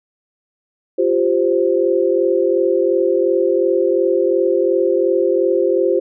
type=chord; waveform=sine; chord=F suspended second; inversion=none; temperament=equal; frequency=349.2 / 392 / 523.3 Hz; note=F4 / G4 / C5; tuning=0 / 0 / 0 cents; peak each=-17 dBFS; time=0.98-6 s; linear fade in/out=10 ms; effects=none